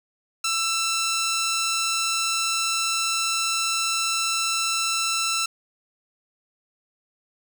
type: tone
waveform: 10% pulse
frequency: 1335 Hz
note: E6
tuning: 22 cents sharp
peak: -14 dBFS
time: 0.44-5.46 s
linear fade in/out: 5 ms
effects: none